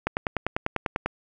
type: click train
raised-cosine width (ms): 0.5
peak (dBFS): -9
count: 11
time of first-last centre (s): 0.07-1.06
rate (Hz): 10.1
effects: none

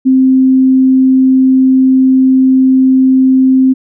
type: tone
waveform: sine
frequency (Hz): 261.6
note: C4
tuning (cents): 0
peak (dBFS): -4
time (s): 0.05-3.74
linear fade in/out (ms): 20
effects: none

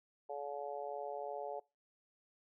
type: harmonic tone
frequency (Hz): 142.8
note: D3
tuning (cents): -48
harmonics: 3 / 4 / 5 / 6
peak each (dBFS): -46 / -44 / -45 / -48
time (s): 0.29-1.6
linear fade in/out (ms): 10
effects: noise-tail reverb RT60 0.3 s tail -26 dB re dry

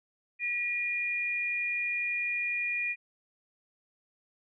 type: tone pair together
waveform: sine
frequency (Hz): 1934 / 2428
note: B6 / D#7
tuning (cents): -37 / -43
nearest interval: major third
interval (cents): 394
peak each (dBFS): -37 / -29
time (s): 0.39-2.96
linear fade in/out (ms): 50
effects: none

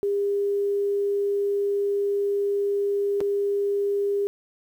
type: tone with dropouts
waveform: sine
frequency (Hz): 402.9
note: G4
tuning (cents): +48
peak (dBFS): -21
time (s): 0.03-4.27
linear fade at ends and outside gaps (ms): 0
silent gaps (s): 3.205-3.212
effects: 9-bit

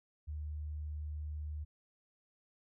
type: tone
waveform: sine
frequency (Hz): 75.5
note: D2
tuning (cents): +48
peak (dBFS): -38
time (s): 0.27-1.65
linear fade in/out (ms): 20
effects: none

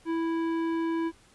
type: tone with tanh clipping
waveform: sine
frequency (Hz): 329.6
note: E4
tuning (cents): 0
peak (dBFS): -28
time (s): 0.05-1.12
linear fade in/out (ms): 50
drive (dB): 14
effects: pink hiss -59 dBFS RMS until 1.34 s + resampled to 24000 Hz

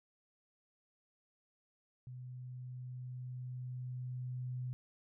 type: tone with level ramp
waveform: sine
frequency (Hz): 125.9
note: B2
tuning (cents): +34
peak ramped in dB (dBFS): -45 to -37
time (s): 2.07-4.73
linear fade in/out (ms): 0
effects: none

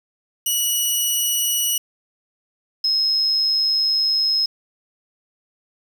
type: tone pair in turn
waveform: 10% pulse / sine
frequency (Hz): 2929 / 5150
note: F#7 / E8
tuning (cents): -18 / -41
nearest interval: minor seventh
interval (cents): 977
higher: second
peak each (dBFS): -10 / -16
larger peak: first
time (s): 0.46-1.78 / 2.84-4.46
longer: second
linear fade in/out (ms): 5
effects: 7-bit

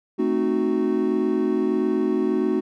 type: chord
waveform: triangle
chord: A diminished seventh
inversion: none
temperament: equal with one note detuned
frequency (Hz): 220 / 261.6 / 308.4 / 370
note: A3 / C4 / Eb4 / Gb4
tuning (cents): 0 / 0 / -15 / 0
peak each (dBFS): -24 / -24 / -23 / -21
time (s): 0.18-2.61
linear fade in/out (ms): 20
effects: none

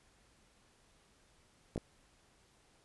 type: clicks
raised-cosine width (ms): 2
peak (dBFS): -24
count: 2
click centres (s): 1.76 / 1.778
effects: pink hiss -68 dBFS RMS until 2.84 s + resampled to 24000 Hz

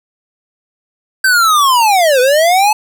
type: linear two-way sweep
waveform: square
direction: down then up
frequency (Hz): 1568 to 489 to 869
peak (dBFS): -8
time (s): 1.24-2.73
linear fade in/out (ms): 5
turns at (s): 2.2
effects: none

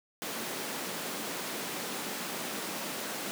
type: high-pass noise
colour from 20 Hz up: pink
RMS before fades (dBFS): -37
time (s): 0.22-3.31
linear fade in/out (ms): 0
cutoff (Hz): 190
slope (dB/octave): 24
effects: none

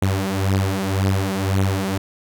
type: beating tone pair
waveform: sawtooth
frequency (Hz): 95.6 / 97.5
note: G2 / G2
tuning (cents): -43 / -9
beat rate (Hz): 1.9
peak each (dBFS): -17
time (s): 0.02-1.98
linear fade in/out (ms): 5
effects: none

